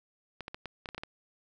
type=clicks; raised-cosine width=0.3 ms; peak=-23 dBFS; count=9; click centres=0.407 / 0.481 / 0.545 / 0.657 / 0.858 / 0.889 / 0.947 / 0.98 / 1.035 s; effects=none